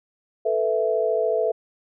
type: chord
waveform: sine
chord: A suspended second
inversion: none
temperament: equal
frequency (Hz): 440 / 493.9 / 659.3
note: A4 / B4 / E5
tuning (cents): 0 / 0 / 0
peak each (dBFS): -23 / -25 / -23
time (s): 0.45-1.52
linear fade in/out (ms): 10
effects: none

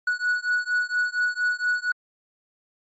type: beating tone pair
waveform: triangle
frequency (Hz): 1467 / 1471.3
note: F#6 / F#6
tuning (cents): -15 / -10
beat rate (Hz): 4.3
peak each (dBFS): -23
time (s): 0.07-1.92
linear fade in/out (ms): 5
effects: MP3 32 kbps

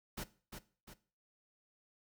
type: noise with echo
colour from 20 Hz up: pink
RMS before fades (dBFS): -42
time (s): 0.17-0.24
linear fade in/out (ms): 10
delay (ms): 350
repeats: 2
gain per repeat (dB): -6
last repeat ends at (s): 0.94
effects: noise-tail reverb RT60 0.4 s tail -17 dB re dry

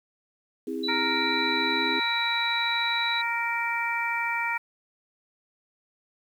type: chord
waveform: sine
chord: C augmented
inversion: none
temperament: just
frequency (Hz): 261.6 / 327 / 408.8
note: C4 / E4 / G#4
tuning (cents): 0 / -14 / -27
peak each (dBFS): -33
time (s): 0.67-2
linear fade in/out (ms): 5
type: tone with pitch glide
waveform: sine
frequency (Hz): 3951 to 3919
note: B7 to B7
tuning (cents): 0 to -14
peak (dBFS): -28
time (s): 0.83-3.22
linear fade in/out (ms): 10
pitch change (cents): -14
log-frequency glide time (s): 1.34-2.21
type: harmonic tone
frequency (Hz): 466.2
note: A#4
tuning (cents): 0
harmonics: 2 / 3 / 4 / 5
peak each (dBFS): -30 / -33 / -32 / -29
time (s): 0.88-4.58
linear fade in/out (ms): 10
effects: 9-bit

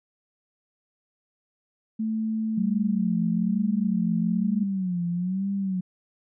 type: tone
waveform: sine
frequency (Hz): 220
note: A3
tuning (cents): 0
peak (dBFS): -24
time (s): 1.99-4.64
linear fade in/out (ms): 10
type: tone with vibrato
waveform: sine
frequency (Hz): 185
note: F#3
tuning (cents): 0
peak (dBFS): -24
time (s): 2.57-5.81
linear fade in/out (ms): 10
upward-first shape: sine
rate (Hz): 1.1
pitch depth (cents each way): 120
effects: none

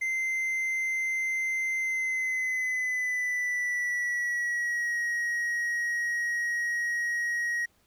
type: tone with pitch glide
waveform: triangle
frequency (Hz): 2077 to 1893.6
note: C7 to A#6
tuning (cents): -13 to +27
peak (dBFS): -25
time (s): 0.01-7.66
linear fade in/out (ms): 10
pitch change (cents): -160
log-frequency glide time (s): 1.79-4.98
effects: pink hiss -67 dBFS RMS until 7.86 s

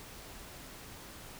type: silence
effects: pink hiss -49 dBFS RMS until 1.39 s

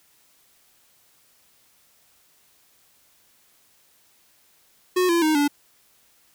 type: tone with pitch steps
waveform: square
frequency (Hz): 364.8 / 340.2 / 311.2 / 289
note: F#4 / F4 / D#4 / D4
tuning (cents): -24 / -45 / 0 / -28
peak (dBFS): -18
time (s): 4.96-5.48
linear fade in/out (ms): 10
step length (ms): 130
effects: white hiss -60 dBFS RMS until 6.34 s

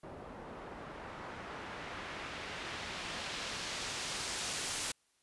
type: noise with low-pass filter sweep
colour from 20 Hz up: white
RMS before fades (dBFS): -42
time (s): 0.03-4.92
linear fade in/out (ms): 5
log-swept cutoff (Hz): 690 to 9500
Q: 0.79
effects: white hiss -74 dBFS RMS until 5.22 s + resampled to 24000 Hz

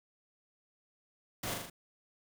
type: noise with echo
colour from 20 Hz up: pink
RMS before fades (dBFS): -38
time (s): 1.43-1.54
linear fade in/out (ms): 5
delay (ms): 40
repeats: 4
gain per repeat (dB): -3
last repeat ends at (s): 1.7
effects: none

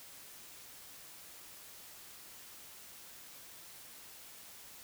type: silence
effects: white hiss -53 dBFS RMS until 4.83 s

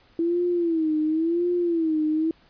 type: tone with vibrato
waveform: sine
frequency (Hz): 329.6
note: E4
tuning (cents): 0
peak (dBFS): -20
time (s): 0.19-2.31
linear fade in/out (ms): 2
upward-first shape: sine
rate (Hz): 0.94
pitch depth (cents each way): 120
effects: pink hiss -58 dBFS RMS until 2.49 s + resampled to 11025 Hz

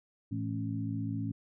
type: harmonic tone with a mistuned harmonic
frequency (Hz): 55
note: A1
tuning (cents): 0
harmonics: 2 / 3 / 4 / 5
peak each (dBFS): -35 / -41 / -39 / -37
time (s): 0.31-1.32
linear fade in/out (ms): 10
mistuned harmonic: 4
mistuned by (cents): -40
effects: none

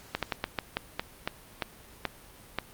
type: slowing click train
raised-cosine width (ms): 0.3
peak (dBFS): -12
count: 11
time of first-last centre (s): 0.15-2.587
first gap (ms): 77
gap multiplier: 1.24
effects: pink hiss -52 dBFS RMS until 2.73 s + Opus 48 kbps

